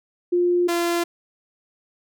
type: tone pair in turn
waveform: sine / sawtooth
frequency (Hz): 352.7 / 343.1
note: F4 / F4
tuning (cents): +17 / -31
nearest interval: unison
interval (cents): 48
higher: first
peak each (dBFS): -16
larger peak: neither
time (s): 0.32-0.68 / 0.68-1.04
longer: neither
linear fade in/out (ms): 10
effects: none